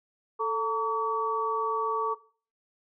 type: tone cluster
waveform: sine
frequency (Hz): 442 / 914 / 1139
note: A4 / A#5 / C#6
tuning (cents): +8 / -34 / +47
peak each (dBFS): -30 / -32 / -28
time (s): 0.39-2.15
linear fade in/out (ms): 20
effects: noise-tail reverb RT60 0.4 s tail -17 dB re dry